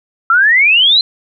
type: exponential sweep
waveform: sine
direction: up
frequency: 1318.5 to 4159 Hz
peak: -6 dBFS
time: 0.3-1.01 s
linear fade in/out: 2 ms
effects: none